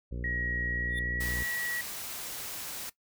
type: harmonic tone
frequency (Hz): 60.2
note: B1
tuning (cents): -44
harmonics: 1 / 2 / 3 / 4 / 5 / 6 / 7 / 8 / 9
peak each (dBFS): -35 / -41 / -45 / -47 / -49 / -51 / -52 / -53 / -54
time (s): 0.11-1.44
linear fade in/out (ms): 10
type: tone with pitch glide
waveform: sine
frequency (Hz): 1900 to 1926.5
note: A#6 to B6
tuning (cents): +33 to -44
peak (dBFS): -32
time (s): 0.24-1.81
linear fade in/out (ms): 2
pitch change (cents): +23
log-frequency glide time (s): 0.64-1.3
type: tone with exponential growth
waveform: square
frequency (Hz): 3552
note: A7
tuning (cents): +16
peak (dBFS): -36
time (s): 0.88-0.99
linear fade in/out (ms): 2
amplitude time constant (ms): 22
type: noise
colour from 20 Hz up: white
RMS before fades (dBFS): -39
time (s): 1.2-2.9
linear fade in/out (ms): 10
effects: noise-tail reverb RT60 0.1 s tail -18 dB re dry